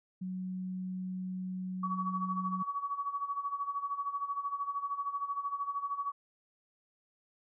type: tone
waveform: sine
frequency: 185 Hz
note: F#3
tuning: in tune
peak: -35 dBFS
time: 0.21-2.63 s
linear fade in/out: 10 ms
type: tone with tremolo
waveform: sine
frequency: 1131 Hz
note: C#6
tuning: 34 cents sharp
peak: -30 dBFS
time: 1.83-6.12 s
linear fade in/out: 5 ms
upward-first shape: sine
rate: 13 Hz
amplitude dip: 75%
effects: none